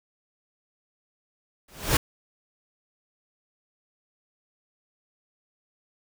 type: noise with exponential growth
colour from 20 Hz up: pink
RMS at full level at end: -17 dBFS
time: 1.68-1.97 s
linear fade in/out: 5 ms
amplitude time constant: 62 ms
effects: none